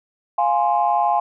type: chord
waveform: sine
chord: F minor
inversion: none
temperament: equal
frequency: 698.5 / 830.6 / 1046.5 Hz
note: F5 / Ab5 / C6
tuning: 0 / 0 / 0 cents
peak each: -19 / -18 / -22 dBFS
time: 0.38-1.2 s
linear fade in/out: 5 ms
effects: tanh soft clip ceiling -6 dBFS